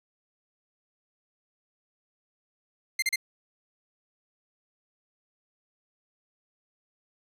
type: tone bursts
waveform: sawtooth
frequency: 2093 Hz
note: C7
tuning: in tune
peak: -20 dBFS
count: 3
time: 2.99-3.159 s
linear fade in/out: 5 ms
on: 33 ms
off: 35 ms
effects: resampled to 32000 Hz